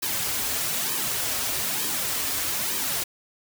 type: noise with flanger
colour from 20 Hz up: white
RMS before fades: -27 dBFS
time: 0.02-3.04 s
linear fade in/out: 10 ms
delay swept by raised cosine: 1.4 to 6 ms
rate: 1.1 Hz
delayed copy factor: -0.7
effects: none